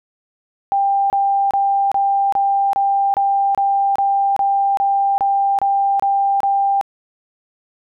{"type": "tone bursts", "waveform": "sine", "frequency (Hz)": 793, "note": "G5", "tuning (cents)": 20, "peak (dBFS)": -13, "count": 15, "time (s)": [0.72, 6.812], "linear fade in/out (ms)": 0, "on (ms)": 380, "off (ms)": 28, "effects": []}